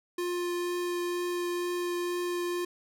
square tone with vibrato, 352.1 Hz, F4, 14 cents sharp, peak -30 dBFS, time 0.18-2.65 s, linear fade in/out 5 ms, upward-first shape triangle, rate 2.1 Hz, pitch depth 8 cents each way, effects none

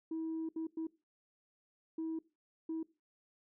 sine tone bursts at uneven times, 322.8 Hz, E4, 36 cents flat, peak -34 dBFS, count 5, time 0.11-0.49 / 0.56-0.67 / 0.77-0.87 / 1.98-2.19 / 2.69-2.83 s, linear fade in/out 5 ms, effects noise-tail reverb RT60 0.3 s tail -21 dB re dry + tanh soft clip ceiling -33 dBFS

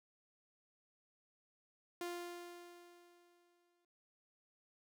sawtooth tone with exponential decay, 349.2 Hz, F4, in tune, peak -36 dBFS, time 2.01-3.85 s, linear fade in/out 2 ms, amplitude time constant 400 ms, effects none

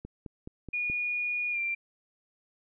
click train, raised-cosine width 3 ms, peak -27 dBFS, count 5, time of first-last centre 0.05-0.899 s, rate 4.71 Hz
sine tone with pitch glide, 2445 to 2367 Hz, D#7 to D7, -31 to +13 cents, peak -28 dBFS, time 0.73-1.75 s, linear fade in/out 10 ms, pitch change -56 cents, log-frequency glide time 1.51-1.59 s
effects none

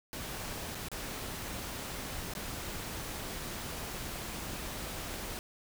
pink noise with dropouts, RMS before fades -40 dBFS, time 0.13-5.39 s, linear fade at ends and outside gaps 0 ms, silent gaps 0.747-0.753 / 0.885-0.916 / 2.337-2.351 s, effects none

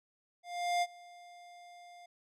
square tone with ADSR envelope, 703 Hz, F5, 11 cents sharp, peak -28 dBFS, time 0.43-2.06 s, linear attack 390 ms, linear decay 44 ms, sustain -24 dB, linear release 5 ms, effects low-pass 8000 Hz 12 dB/octave

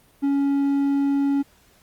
triangle tone, 279.5 Hz, C#4, 14 cents sharp, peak -16 dBFS, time 0.22-1.43 s, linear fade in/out 20 ms, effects pink hiss -57 dBFS RMS until 1.82 s + Opus 32 kbps

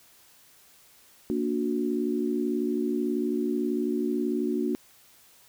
sine chord, Bb augmented, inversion none, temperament just, 233.1 / 291.4 / 364.2 Hz, Bb3 / D4 / F#4, 0 / -13 / -27 cents, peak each -29 dBFS, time 1.3-4.75 s, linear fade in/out 0 ms, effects white hiss -57 dBFS RMS until 5.48 s

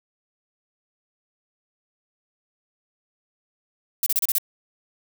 violet noise bursts, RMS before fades -21 dBFS, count 6, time 4.03-4.383 s, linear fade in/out 2 ms, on 33 ms, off 31 ms, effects none

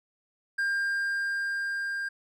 triangle tone with level ramp, 1600 Hz, G6, 35 cents sharp, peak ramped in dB -23 to -28 dBFS, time 0.58-2.09 s, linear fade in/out 10 ms, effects none

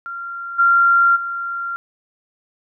sine tone with level steps, 1382 Hz, F6, 19 cents flat, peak -26 / -10 / -22 dBFS, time 0.06-1.76 s, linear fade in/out 0 ms, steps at 0.58 / 1.15 s, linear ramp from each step 20 ms, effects none

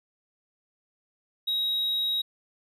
triangle tone, 3810 Hz, A#7, 37 cents sharp, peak -23 dBFS, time 1.47-2.22 s, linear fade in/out 10 ms, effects resampled to 32000 Hz

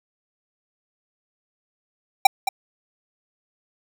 square tone with echo, 784 Hz, G5, in tune, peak -7 dBFS, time 2.25-2.27 s, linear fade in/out 5 ms, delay 220 ms, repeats 1, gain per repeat -12 dB, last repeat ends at 2.49 s, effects none

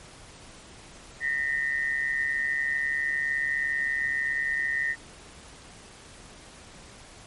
sine tone pair together, 1835.8 / 1975.5 Hz, A#6 / B6, -27 / 0 cents, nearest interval minor second, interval 127 cents, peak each -26 / -30 dBFS, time 1.2-4.96 s, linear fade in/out 50 ms, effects pink hiss -48 dBFS RMS until 7.26 s + MP3 48 kbps

